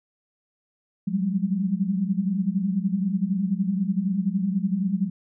sine tone cluster, 180 / 193.4 / 204 Hz, F#3 / G3 / G#3, -47 / -23 / -31 cents, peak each -26 dBFS, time 1.07-5.1 s, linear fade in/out 10 ms, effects none

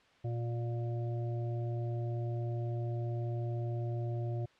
harmonic tone, 118.2 Hz, A#2, 24 cents sharp, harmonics 1 / 3 / 5 / 6, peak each -33 / -43 / -47 / -49 dBFS, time 0.24-4.46 s, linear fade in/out 10 ms, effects white hiss -64 dBFS RMS until 4.59 s + low-pass 3000 Hz 12 dB/octave

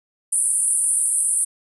pink band-pass noise, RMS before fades -20 dBFS, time 0.32-1.45 s, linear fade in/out 10 ms, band 8900 to 10000 Hz, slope 96 dB/octave, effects none

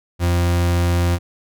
40% pulse tone, 87 Hz, F2, 6 cents flat, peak -14 dBFS, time 0.19-1.19 s, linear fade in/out 50 ms, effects none

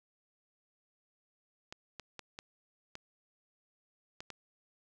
clicks, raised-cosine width 0.2 ms, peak -26 dBFS, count 7, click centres 1.725 / 1.997 / 2.193 / 2.389 / 2.954 / 4.205 / 4.303 s, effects none

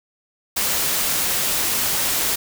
white noise, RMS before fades -21 dBFS, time 0.56-2.36 s, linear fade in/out 10 ms, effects none

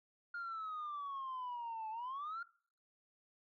sine exponential two-way sweep, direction down then up, 1420 to 864 to 1420 Hz, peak -39 dBFS, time 0.34-2.43 s, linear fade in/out 5 ms, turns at 1.9 s, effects noise-tail reverb RT60 0.5 s tail -22 dB re dry + tanh soft clip ceiling -38 dBFS

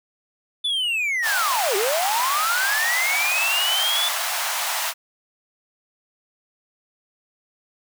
triangle linear two-way sweep, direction down then up, 3520 to 372 to 3520 Hz, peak -19 dBFS, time 0.64-4.09 s, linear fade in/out 10 ms, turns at 1.76 s
pink high-pass noise, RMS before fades -25 dBFS, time 1.22-4.94 s, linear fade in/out 50 ms, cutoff 670 Hz, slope 48 dB/octave
effects none

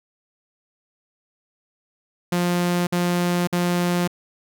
sawtooth tone bursts, 176 Hz, F3, 14 cents sharp, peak -15 dBFS, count 3, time 2.32-4.076 s, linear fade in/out 5 ms, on 550 ms, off 53 ms, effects none

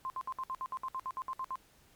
sine tone bursts, 1046.5 Hz, C6, in tune, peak -34 dBFS, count 14, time 0.05-1.556 s, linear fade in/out 0 ms, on 50 ms, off 62 ms, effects pink hiss -64 dBFS RMS until 1.95 s + MP3 96 kbps

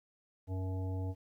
harmonic tone with a mistuned harmonic, 93.6 Hz, F#2, 20 cents sharp, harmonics 1 / 3 / 5 / 7 / 9, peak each -34 / -44 / -48 / -51 / -53 dBFS, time 0.47-1.15 s, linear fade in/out 50 ms, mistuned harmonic 9, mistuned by +22 cents, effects 12-bit

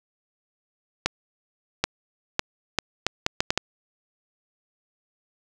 accelerating click train, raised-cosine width 0.2 ms, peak -3 dBFS, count 9, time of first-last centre 1.06-3.576 s, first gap 780 ms, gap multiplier 0.71, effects none

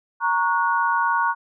sine chord, F# major, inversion first, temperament equal with one note detuned, 932.3 / 1108.7 / 1459.6 Hz, A#5 / C#6 / F#6, 0 / 0 / -24 cents, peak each -21 / -23 / -23 dBFS, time 0.2-1.35 s, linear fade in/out 50 ms, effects none

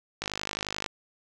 click train, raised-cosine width 0.2 ms, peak -13 dBFS, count 34, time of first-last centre 0.22-0.862 s, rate 51.4 Hz, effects none

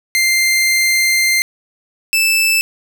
sawtooth tone pair in turn, 2093 / 2637 Hz, C7 / E7, 0 / 0 cents, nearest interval major third, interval 400 cents, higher second, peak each -8 dBFS, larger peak neither, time 0.15-1.42 / 2.13-2.61 s, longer first, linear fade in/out 0 ms, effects none

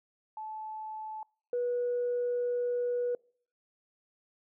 sine tone pair in turn, 868 / 487.1 Hz, A5 / B4, -24 / -24 cents, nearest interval minor seventh, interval 1000 cents, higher first, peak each -37 / -27 dBFS, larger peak second, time 0.37-1.23 / 1.53-3.15 s, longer second, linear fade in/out 2 ms, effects noise-tail reverb RT60 0.5 s tail -26 dB re dry + tanh soft clip ceiling -24 dBFS

